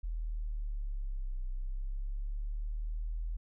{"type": "linear two-way sweep", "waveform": "sine", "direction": "down then up", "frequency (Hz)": [41.2, 31.29, 41.2], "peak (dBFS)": -33, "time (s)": [0.03, 3.37], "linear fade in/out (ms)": 10, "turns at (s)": 1.43, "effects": []}